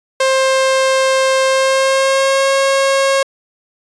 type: tone with pitch glide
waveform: sawtooth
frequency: 529 to 543.9 Hz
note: C5 to C#5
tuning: +19 to -33 cents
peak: -7 dBFS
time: 0.2-3.23 s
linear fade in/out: 5 ms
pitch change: +48 cents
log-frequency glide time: 1.45-2.52 s
effects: resampled to 22050 Hz